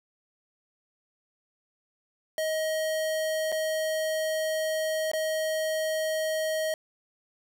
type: tone with dropouts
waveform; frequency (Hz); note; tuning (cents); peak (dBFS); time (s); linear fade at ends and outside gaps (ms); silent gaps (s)
square; 630; D#5; +21; -27; 2.38-6.74; 1; 3.519-3.524 / 5.116-5.134
effects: none